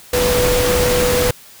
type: tone in noise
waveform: sine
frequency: 493.9 Hz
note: B4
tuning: in tune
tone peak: -15 dBFS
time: 0.13-1.31 s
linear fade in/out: 5 ms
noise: pink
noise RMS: -18 dBFS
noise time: 0.13-1.31 s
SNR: 0 dB
effects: white hiss -42 dBFS RMS until 1.6 s